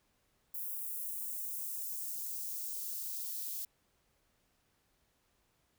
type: noise with high-pass filter sweep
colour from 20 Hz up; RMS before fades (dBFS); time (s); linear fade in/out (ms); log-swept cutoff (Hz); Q
violet; -40; 0.54-3.65; 5; 11000 to 3500; 1.1
effects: pink hiss -75 dBFS RMS until 5.78 s